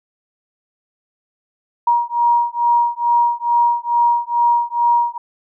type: beating tone pair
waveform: sine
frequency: 948 / 950.3 Hz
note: A#5 / A#5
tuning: +29 / +33 cents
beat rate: 2.3 Hz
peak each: -16 dBFS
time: 1.87-5.18 s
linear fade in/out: 5 ms
effects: none